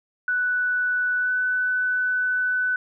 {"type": "tone with pitch glide", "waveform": "sine", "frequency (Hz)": [1485, 1498.8], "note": ["F#6", "F#6"], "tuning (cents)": [6, 22], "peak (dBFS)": -20, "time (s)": [0.28, 2.76], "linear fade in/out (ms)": 2, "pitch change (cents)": 16, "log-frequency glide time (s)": [1.19, 1.32], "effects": []}